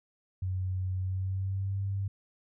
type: tone with pitch glide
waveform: sine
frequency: 93 to 98.25 Hz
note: F#2 to G2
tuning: +9 to +4 cents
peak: -29 dBFS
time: 0.42-2.08 s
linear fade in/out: 5 ms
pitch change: +95 cents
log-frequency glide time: 0.99-1.8 s
effects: none